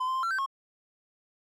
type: tone with pitch steps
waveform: triangle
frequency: 1022 / 1041 / 1048 / 1355 / 1549 / 1086 Hz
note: C6 / C6 / C6 / E6 / G6 / C#6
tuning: -41 / -9 / +2 / +47 / -21 / -36 cents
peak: -25 dBFS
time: 0-0.462 s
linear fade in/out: 10 ms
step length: 77 ms
effects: none